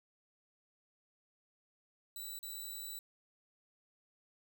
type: tone with dropouts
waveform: 5% pulse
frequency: 3951 Hz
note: B7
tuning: in tune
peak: -35 dBFS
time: 2.16-2.99 s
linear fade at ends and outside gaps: 2 ms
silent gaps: 2.39-2.429 s
effects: 12-bit